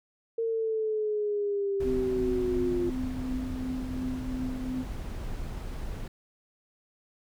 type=exponential sweep; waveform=sine; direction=down; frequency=458.2 to 349.2 Hz; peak=-26 dBFS; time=0.38-2.9 s; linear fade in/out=5 ms
type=noise; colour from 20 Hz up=brown; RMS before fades=-36 dBFS; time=1.8-6.08 s; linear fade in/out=5 ms
type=tone with tremolo; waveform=sine; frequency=256.1 Hz; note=C4; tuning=37 cents flat; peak=-29 dBFS; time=1.83-4.86 s; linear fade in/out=50 ms; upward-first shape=triangle; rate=2.8 Hz; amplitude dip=50%
effects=none